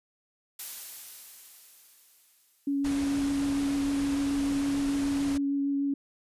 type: noise with exponential decay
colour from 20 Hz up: blue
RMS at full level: -36 dBFS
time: 0.59-3.45 s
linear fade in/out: 5 ms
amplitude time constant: 620 ms
type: tone with vibrato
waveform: sine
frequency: 280 Hz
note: C#4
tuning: 18 cents sharp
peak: -25 dBFS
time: 2.67-5.94 s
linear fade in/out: 5 ms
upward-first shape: triangle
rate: 6.7 Hz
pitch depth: 12 cents each way
type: low-pass noise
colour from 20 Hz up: pink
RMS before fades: -39 dBFS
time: 2.84-5.38 s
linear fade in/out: 10 ms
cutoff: 11000 Hz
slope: 48 dB/octave
effects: resampled to 32000 Hz